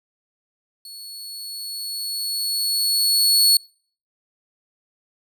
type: tone with level ramp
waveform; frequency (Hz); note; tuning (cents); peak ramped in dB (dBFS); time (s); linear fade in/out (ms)
sawtooth; 4395; C#8; -16; -34 to -9; 0.85-3.57; 2
effects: noise-tail reverb RT60 0.5 s tail -26 dB re dry